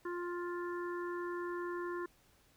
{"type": "harmonic tone", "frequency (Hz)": 350.6, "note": "F4", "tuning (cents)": 7, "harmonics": [1, 3, 4, 5], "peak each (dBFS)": [-38, -44, -49, -49], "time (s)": [0.05, 2.06], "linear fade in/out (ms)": 5, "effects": ["pink hiss -68 dBFS RMS until 2.56 s"]}